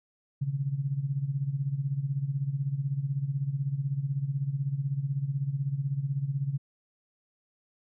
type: tone with tremolo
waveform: sine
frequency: 138.59 Hz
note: C#3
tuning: in tune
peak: -24 dBFS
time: 0.41-6.58 s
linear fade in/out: 10 ms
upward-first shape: sine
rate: 16 Hz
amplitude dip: 75%
effects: none